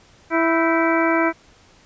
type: harmonic tone with a mistuned harmonic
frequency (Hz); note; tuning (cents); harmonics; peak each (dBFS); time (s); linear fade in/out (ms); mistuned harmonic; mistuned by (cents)
329.6; E4; 0; 1 / 2 / 3 / 4 / 5 / 6 / 7; -19 / -22 / -24 / -25 / -26 / -27 / -27; 0.3-1.33; 50; 5; -96
effects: pink hiss -52 dBFS RMS until 1.85 s + resampled to 16000 Hz